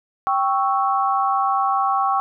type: chord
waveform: sine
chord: C# diminished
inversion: second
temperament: equal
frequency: 784 / 1108.7 / 1318.5 Hz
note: G5 / C#6 / E6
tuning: 0 / 0 / 0 cents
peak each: -20 / -20 / -25 dBFS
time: 0.27-2.2 s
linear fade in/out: 0 ms
effects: none